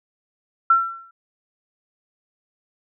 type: tone with exponential decay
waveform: sine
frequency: 1352 Hz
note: E6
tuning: 43 cents sharp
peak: -9 dBFS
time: 0.7-1.11 s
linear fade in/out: 5 ms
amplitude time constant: 88 ms
effects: none